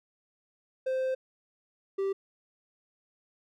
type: tone pair in turn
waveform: triangle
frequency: 521 / 390.3 Hz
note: C5 / G4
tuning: -7 / -8 cents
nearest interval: perfect fourth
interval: 501 cents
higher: first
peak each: -25 dBFS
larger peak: neither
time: 0.86-1.15 / 1.98-2.13 s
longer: first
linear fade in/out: 10 ms
effects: none